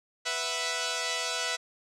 5% pulse chord, B suspended fourth, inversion none, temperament equal, 493.9 / 659.3 / 740 Hz, B4 / E5 / F#5, 0 / 0 / 0 cents, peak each -22 / -20 / -25 dBFS, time 0.25-1.57 s, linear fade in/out 20 ms, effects low-pass 8000 Hz 12 dB/octave

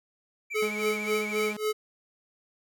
triangle tone with vibrato, 2279 Hz, C#7, 47 cents sharp, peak -31 dBFS, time 0.5-1.54 s, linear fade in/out 20 ms, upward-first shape triangle, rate 14 Hz, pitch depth 77 cents each way
square tone with tremolo, 428.4 Hz, A4, 46 cents flat, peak -25 dBFS, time 0.54-1.73 s, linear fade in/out 20 ms, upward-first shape sine, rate 3.7 Hz, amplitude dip 95%
sawtooth tone, 210 Hz, G#3, 19 cents sharp, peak -30 dBFS, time 0.62-1.57 s, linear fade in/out 5 ms
effects none

